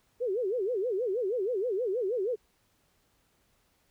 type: tone with vibrato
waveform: sine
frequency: 434.9 Hz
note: A4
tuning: 20 cents flat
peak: -27 dBFS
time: 0.2-2.36 s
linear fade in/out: 20 ms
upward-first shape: sine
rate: 6.3 Hz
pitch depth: 280 cents each way
effects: pink hiss -70 dBFS RMS until 3.9 s